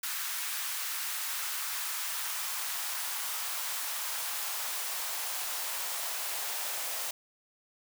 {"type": "noise with high-pass filter sweep", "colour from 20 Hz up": "white", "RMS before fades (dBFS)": -35, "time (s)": [0.03, 7.11], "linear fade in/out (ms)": 5, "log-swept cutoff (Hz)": [1300, 640], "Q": 1.4, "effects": []}